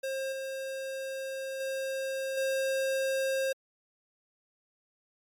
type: tone with level steps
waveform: square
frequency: 534 Hz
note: C5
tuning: 35 cents sharp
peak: -32 / -35 / -32 / -28 dBFS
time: 0.03-3.53 s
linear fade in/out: 10 ms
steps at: 0.32 / 1.6 / 2.37 s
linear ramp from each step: 5 ms
effects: MP3 64 kbps